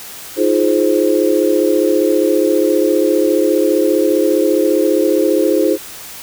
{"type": "chord", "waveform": "sine", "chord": "F minor seventh", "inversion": "third", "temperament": "just", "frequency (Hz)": [314.3, 349.2, 419.1, 523.8], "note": ["Eb4", "F4", "Ab4", "C5"], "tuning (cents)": [18, 0, 16, 2], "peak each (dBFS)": -16, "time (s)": [0.36, 5.78], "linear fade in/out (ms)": 50, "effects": ["white hiss -32 dBFS RMS until 6.22 s"]}